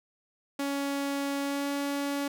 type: tone with pitch glide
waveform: sawtooth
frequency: 280 to 282.6 Hz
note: C#4 to C#4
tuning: +18 to +34 cents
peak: -25 dBFS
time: 0.59-2.28 s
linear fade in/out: 5 ms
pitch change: +16 cents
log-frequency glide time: 1.41-1.69 s
effects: none